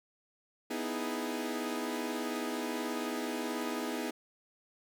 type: chord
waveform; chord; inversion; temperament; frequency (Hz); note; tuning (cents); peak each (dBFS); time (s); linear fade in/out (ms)
sawtooth; E major seventh; second; equal; 246.9 / 311.1 / 329.6 / 415.3; B3 / D#4 / E4 / G#4; 0 / 0 / 0 / 0; -34 / -35 / -38 / -36; 0.7-4.11; 10
effects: none